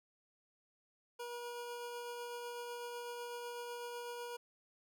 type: tone with tremolo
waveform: 25% pulse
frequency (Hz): 480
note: B4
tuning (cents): -49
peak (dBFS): -38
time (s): 1.19-4.37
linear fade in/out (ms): 10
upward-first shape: triangle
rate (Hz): 8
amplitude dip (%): 25
effects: none